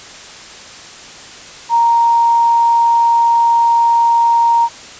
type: tone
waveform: sine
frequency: 932.3 Hz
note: A#5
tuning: in tune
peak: -8 dBFS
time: 1.69-4.69 s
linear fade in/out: 50 ms
effects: white hiss -34 dBFS RMS until 4.99 s + resampled to 16000 Hz